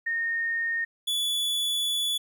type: tone pair in turn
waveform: sine / 45% pulse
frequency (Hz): 1841 / 3435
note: A#6 / A7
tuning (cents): -22 / -42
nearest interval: major seventh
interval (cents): 1080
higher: second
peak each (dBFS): -25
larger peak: neither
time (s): 0.06-0.85 / 1.07-2.18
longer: second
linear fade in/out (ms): 10
effects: 11-bit